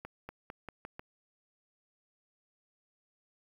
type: accelerating click train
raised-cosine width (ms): 0.5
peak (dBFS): -27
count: 6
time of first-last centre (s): 0.05-0.995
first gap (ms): 240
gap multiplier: 0.88
effects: 9-bit